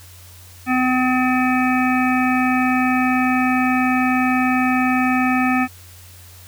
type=harmonic tone; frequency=254.6 Hz; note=C4; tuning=47 cents flat; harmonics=1 / 3 / 5 / 7 / 9 / 10; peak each=-17 / -22 / -24 / -25 / -27 / -27 dBFS; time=0.66-5.68 s; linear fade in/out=50 ms; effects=added 90 Hz sine -42 dBFS peak until 6.47 s + white hiss -45 dBFS RMS until 6.47 s